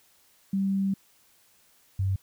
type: tone pair in turn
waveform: sine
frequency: 194.8 / 96.2 Hz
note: G3 / G2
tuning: -11 / -32 cents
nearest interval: octave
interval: 1221 cents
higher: first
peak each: -23 dBFS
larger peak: neither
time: 0.53-0.94 / 1.99-2.16 s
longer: first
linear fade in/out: 5 ms
effects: white hiss -62 dBFS RMS until 2.22 s